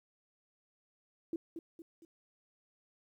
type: tone with echo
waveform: sine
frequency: 331.2 Hz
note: E4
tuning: 8 cents sharp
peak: -33 dBFS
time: 1.33-1.36 s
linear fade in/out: 2 ms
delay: 230 ms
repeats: 3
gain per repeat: -7 dB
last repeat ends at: 2.05 s
effects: 12-bit